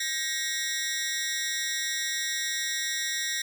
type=tone with amplitude modulation; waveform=15% pulse; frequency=1883 Hz; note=A#6; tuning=17 cents sharp; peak=-18 dBFS; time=0-3.42 s; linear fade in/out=5 ms; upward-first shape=sine; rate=293 Hz; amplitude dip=85%; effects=none